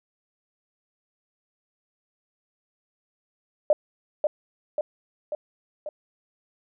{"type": "tone with echo", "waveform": "sine", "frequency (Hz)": 601, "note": "D5", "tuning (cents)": 40, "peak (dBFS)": -14, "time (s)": [3.7, 3.73], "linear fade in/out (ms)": 2, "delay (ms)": 540, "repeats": 4, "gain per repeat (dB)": -4, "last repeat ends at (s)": 5.89, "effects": []}